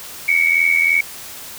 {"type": "tone pair together", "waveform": "sine", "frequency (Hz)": [2200, 2283], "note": ["C#7", "D7"], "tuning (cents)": [-14, -50], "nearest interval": "minor second", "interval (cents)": 64, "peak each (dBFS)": -15, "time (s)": [0.28, 1.01], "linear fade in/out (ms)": 5, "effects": ["white hiss -34 dBFS RMS until 1.58 s"]}